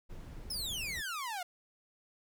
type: noise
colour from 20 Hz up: brown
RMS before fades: -46 dBFS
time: 0.09-1.02 s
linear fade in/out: 20 ms
type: exponential sweep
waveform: sawtooth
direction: down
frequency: 5400 to 690 Hz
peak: -33 dBFS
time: 0.5-1.43 s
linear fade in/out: 5 ms
effects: none